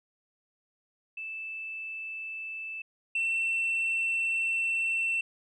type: tone pair in turn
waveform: sine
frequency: 2637 / 2691 Hz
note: E7 / E7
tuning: 0 / +35 cents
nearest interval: unison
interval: 35 cents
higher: second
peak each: -35 / -24 dBFS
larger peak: second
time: 1.17-2.82 / 3.15-5.21 s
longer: second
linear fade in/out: 5 ms
effects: tanh soft clip ceiling -24 dBFS